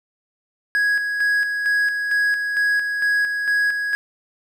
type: tone with tremolo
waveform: triangle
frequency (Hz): 1661.2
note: G#6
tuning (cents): 0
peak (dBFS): -14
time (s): 0.75-3.95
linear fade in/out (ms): 0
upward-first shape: square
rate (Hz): 2.2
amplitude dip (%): 45
effects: none